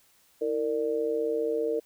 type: tone with amplitude modulation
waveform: sine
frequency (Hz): 459.7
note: A#4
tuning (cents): -24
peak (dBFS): -21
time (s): 0.41-1.8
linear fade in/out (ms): 10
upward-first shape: sine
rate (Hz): 135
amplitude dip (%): 90
effects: white hiss -63 dBFS RMS until 1.85 s